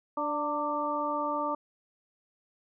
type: harmonic tone with a mistuned harmonic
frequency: 293.7 Hz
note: D4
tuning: in tune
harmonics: 1 / 2 / 3 / 4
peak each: -36 / -34 / -33 / -32 dBFS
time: 0.17-1.55 s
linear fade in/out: 5 ms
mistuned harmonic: 3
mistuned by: +44 cents
effects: none